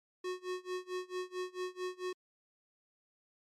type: tone with tremolo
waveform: square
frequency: 365.9 Hz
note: F#4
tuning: 19 cents flat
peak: -35 dBFS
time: 0.24-2.13 s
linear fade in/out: 5 ms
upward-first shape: sine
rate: 4.5 Hz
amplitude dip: 95%
effects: low-pass 7000 Hz 12 dB/octave + MP3 64 kbps